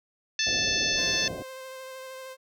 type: harmonic tone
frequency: 880 Hz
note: A5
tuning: in tune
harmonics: 2 / 3 / 4 / 5 / 6 / 7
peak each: -31 / -31 / -31 / -31 / -31 / -31 dBFS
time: 0.39-1.28 s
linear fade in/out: 2 ms
type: low-pass noise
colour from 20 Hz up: white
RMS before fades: -37 dBFS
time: 0.46-1.43 s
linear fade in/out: 10 ms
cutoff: 730 Hz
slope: 96 dB/octave
type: tone with vibrato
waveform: sawtooth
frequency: 523 Hz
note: C5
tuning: 1 cent flat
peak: -35 dBFS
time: 0.95-2.37 s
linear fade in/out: 50 ms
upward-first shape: sine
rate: 13 Hz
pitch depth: 15 cents each way
effects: none